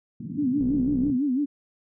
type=band-pass noise; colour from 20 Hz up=white; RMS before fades=-35 dBFS; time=0.2-1.17 s; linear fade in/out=5 ms; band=110 to 270 Hz; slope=48 dB/octave
type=tone with vibrato; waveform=sine; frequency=270 Hz; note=C#4; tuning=45 cents flat; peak=-21 dBFS; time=0.37-1.46 s; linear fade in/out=20 ms; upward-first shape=sine; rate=6 Hz; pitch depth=160 cents each way
type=click train; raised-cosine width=3 ms; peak=-23 dBFS; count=32; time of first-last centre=0.61-1.099 s; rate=63.4 Hz
effects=none